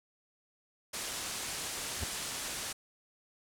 white low-pass noise, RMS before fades -39 dBFS, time 0.93-2.73 s, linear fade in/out 10 ms, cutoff 10000 Hz, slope 24 dB/octave
square tone with exponential growth, 80 Hz, D#2, 49 cents sharp, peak -30 dBFS, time 1.96-2.04 s, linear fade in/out 5 ms, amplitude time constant 17 ms
effects none

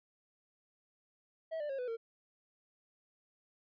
triangle tone with pitch steps, 646 / 592.4 / 543.2 / 498.1 / 456.8 Hz, E5 / D5 / C#5 / B4 / A#4, -35 / +15 / -35 / +15 / -35 cents, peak -34 dBFS, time 1.51-1.97 s, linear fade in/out 20 ms, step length 92 ms, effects resampled to 11025 Hz

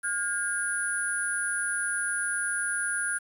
sine tone cluster, 1429 / 1621 / 9800 Hz, F6 / G#6 / D#9, +39 / -42 / -27 cents, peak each -31 dBFS, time 0.03-3.19 s, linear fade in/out 20 ms, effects 9-bit

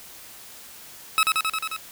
20% pulse tone with echo, 1292 Hz, E6, 35 cents flat, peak -11 dBFS, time 1.18-1.23 s, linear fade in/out 0 ms, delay 89 ms, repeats 6, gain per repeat -2 dB, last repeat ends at 1.764 s, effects white hiss -44 dBFS RMS until 1.91 s

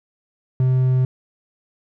triangle tone, 128.7 Hz, C3, 28 cents flat, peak -12 dBFS, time 0.6-1.05 s, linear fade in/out 2 ms, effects none

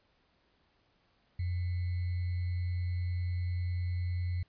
sine tone with sample-and-hold, 89 Hz, F2, 33 cents sharp, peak -30 dBFS, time 1.39-4.43 s, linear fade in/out 5 ms, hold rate 2100 Hz, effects pink hiss -71 dBFS RMS until 4.48 s + resampled to 11025 Hz

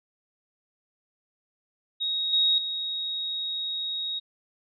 sine tone with level steps, 3772 Hz, A#7, 20 cents sharp, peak -25 / -19 / -28 dBFS, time 2-4.2 s, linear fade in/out 20 ms, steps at 2.33 / 2.58 s, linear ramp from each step 2 ms, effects none

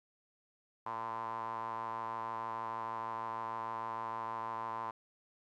sawtooth tone with band-pass filter, 113.3 Hz, A#2, 49 cents flat, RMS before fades -40 dBFS, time 0.86-4.91 s, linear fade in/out 5 ms, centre 990 Hz, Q 7.8, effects none

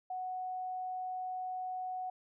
sine tone, 740 Hz, F#5, in tune, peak -36 dBFS, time 0.1-2.1 s, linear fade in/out 5 ms, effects none

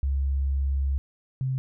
sine tone pair in turn, 68.4 / 131.3 Hz, C#2 / C3, -23 / +6 cents, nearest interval major seventh, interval 1129 cents, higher second, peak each -22 / -24 dBFS, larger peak first, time 0.03-0.98 / 1.41-1.58 s, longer first, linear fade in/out 0 ms, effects none

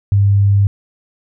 sine tone, 100 Hz, G2, 35 cents sharp, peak -8 dBFS, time 0.12-0.67 s, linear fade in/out 0 ms, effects none

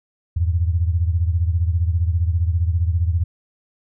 sine beating tone pair, 82.41 / 97.41 Hz, E2 / G2, 0 / -10 cents, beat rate 15 Hz, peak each -17 / -22 dBFS, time 0.36-3.24 s, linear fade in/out 10 ms, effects none

